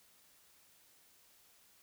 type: silence
effects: white hiss -66 dBFS RMS until 1.82 s